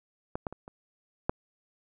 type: clicks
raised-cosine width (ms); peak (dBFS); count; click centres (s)
1; -18 / -18 / -27 / -30 / -11; 5; 0.355 / 0.468 / 0.526 / 0.679 / 1.295
effects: none